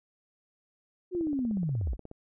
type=linear sweep; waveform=sine; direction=down; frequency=371.6 to 39.35 Hz; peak=-27 dBFS; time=1.11-1.97 s; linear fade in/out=50 ms
type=click train; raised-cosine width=2 ms; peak=-30 dBFS; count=17; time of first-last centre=1.15-2.114 s; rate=16.6 Hz
effects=none